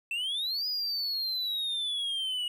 triangle exponential two-way sweep, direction up then down, 2637 to 4978 to 2898 Hz, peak -28 dBFS, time 0.11-2.48 s, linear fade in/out 2 ms, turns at 0.67 s, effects none

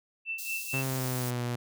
sine tone with tremolo, 2668 Hz, E7, 20 cents sharp, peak -30 dBFS, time 0.25-0.85 s, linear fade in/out 50 ms, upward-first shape sine, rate 4.4 Hz, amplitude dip 85%
white high-pass noise, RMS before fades -39 dBFS, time 0.38-1.31 s, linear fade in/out 10 ms, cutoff 4300 Hz, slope 24 dB/octave
sawtooth tone with pitch glide, 133.6 to 121.1 Hz, C3 to B2, +36 to -34 cents, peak -26 dBFS, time 0.73-1.56 s, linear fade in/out 10 ms, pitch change -170 cents, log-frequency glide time 0.83-1.42 s
effects none

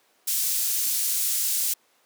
pink high-pass noise, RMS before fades -25 dBFS, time 0.27-1.74 s, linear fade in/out 10 ms, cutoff 7100 Hz, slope 12 dB/octave, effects pink hiss -63 dBFS RMS until 2.05 s + high-pass 400 Hz 12 dB/octave

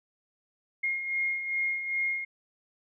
sine beating tone pair, 2138 / 2140.5 Hz, C7 / C7, +37 / +39 cents, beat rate 2.5 Hz, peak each -36 / -28 dBFS, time 0.83-2.25 s, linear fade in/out 10 ms, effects none

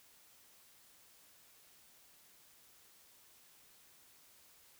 silence, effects white hiss -64 dBFS RMS until 4.79 s

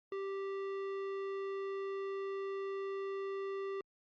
triangle tone with tanh clipping, 391.3 Hz, G4, 3 cents flat, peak -39 dBFS, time 0.12-3.81 s, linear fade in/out 2 ms, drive 18 dB, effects Opus 48 kbps

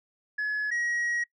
sine tone pair in turn, 1700 / 1900.5 Hz, G#6 / A#6, +40 / +33 cents, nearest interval major second, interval 193 cents, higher second, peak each -24 / -23 dBFS, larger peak second, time 0.38-0.71 / 0.71-1.24 s, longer second, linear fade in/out 10 ms, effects noise-tail reverb RT60 0.1 s tail -23 dB re dry + tanh soft clip ceiling -25 dBFS

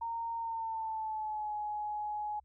sine tone with pitch glide, 922 to 840.6 Hz, A#5 to G#5, -19 to +21 cents, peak -34 dBFS, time 0.01-2.4 s, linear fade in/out 10 ms, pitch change -160 cents, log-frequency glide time 0.36-1.55 s, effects added 66 Hz sine -64 dBFS peak until 2.44 s

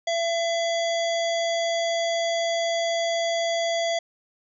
harmonic tone, 673 Hz, E5, 36 cents sharp, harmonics 1 / 3 / 5 / 7 / 9 / 10, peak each -23 / -32 / -32 / -37 / -41 / -39 dBFS, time 0.07-3.99 s, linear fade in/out 5 ms, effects none

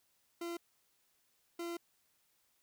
40% pulse tone bursts at uneven times, 341.5 Hz, F4, 39 cents flat, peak -38 dBFS, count 2, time 0.41-0.57 / 1.59-1.77 s, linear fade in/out 5 ms, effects white hiss -75 dBFS RMS until 2.62 s

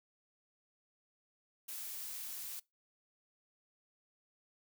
blue noise, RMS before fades -44 dBFS, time 1.68-2.6 s, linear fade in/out 10 ms, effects noise-tail reverb RT60 0.2 s tail -23 dB re dry

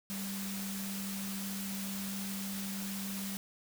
sine tone in noise, 196 Hz, G3, in tune, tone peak -38 dBFS, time 0.1-3.37 s, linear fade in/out 0 ms, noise white, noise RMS -42 dBFS, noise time 0.1-3.37 s, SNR +1 dB, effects none

